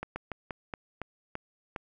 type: slowing click train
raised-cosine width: 0.5 ms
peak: -20 dBFS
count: 8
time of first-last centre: 0.03-1.762 s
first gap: 130 ms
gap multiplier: 1.21
effects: none